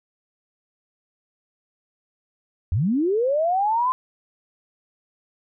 sine linear sweep, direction up, 73.8 to 1045 Hz, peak -18 dBFS, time 2.72-3.92 s, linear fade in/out 0 ms, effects none

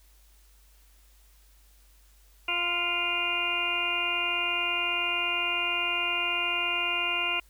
harmonic tone with a mistuned harmonic, 349.2 Hz, F4, in tune, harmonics 1 / 2 / 3 / 4 / 6 / 7 / 8, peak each -41 / -38 / -36 / -37 / -37 / -30 / -29 dBFS, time 2.48-7.4 s, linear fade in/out 5 ms, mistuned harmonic 3, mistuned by -21 cents, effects added 50 Hz sine -56 dBFS peak until 7.49 s + white hiss -63 dBFS RMS until 7.49 s

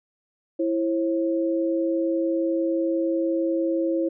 sine tone pair together, 331.5 / 537.4 Hz, E4 / C5, +10 / +46 cents, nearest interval minor sixth, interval 836 cents, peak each -22 / -26 dBFS, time 0.59-4.09 s, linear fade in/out 10 ms, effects none

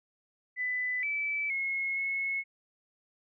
sine tone with pitch steps, 1998 / 2310 / 2170 / 2185 Hz, B6 / D7 / C#7 / C#7, +20 / -29 / -37 / -26 cents, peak -29 dBFS, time 0.56-2.44 s, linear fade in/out 50 ms, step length 470 ms, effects none

